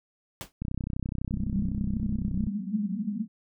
pink noise with exponential decay, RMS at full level -34 dBFS, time 0.41-0.52 s, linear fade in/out 0 ms, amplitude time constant 23 ms
click train, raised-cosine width 5 ms, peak -19 dBFS, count 60, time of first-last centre 0.62-2.47 s, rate 31.9 Hz
white band-pass noise, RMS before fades -31 dBFS, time 1.32-3.28 s, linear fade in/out 50 ms, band 190 to 220 Hz, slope 96 dB/octave
effects none

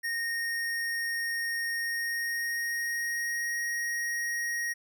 square tone with pitch glide, 1854 to 1879.9 Hz, A#6 to A#6, -10 to +14 cents, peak -30 dBFS, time 0.03-4.74 s, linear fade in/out 20 ms, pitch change +24 cents, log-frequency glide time 1.74-3.59 s, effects none

